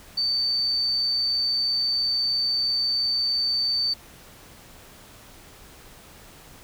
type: tone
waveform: sine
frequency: 4563 Hz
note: C#8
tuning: 49 cents sharp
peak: -21 dBFS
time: 0.17-3.94 s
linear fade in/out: 10 ms
effects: pink hiss -48 dBFS RMS until 6.63 s